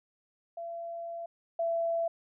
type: tone pair in turn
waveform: sine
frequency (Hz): 677 / 669.6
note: E5 / E5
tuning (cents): +46 / +27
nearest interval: unison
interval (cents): 19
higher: first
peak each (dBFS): -36 / -27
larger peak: second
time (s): 0.57-1.26 / 1.59-2.08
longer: first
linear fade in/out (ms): 5
effects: none